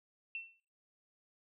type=tone with exponential decay; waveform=sine; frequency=2696 Hz; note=E7; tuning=38 cents sharp; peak=-36 dBFS; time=0.35-0.6 s; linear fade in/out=1 ms; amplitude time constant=54 ms; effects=noise-tail reverb RT60 0.5 s tail -26 dB re dry